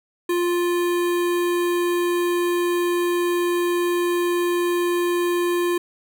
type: tone with notch filter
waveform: square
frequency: 349.8 Hz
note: F4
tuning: 3 cents sharp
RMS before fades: -21 dBFS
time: 0.29-5.78 s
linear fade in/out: 5 ms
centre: 5300 Hz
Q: 1.7
effects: none